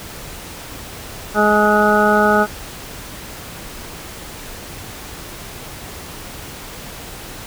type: harmonic tone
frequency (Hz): 210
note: G#3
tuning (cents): +19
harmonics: 1 / 2 / 3 / 4 / 6 / 7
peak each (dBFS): -18 / -18 / -18 / -18 / -18 / -18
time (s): 1.34-2.47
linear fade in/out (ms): 50
effects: pink hiss -33 dBFS RMS until 7.46 s